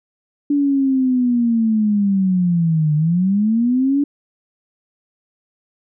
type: linear two-way sweep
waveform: sine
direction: down then up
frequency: 289.9 to 148.7 to 289.9 Hz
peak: -13 dBFS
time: 0.5-4.04 s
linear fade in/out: 5 ms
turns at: 2.95 s
effects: none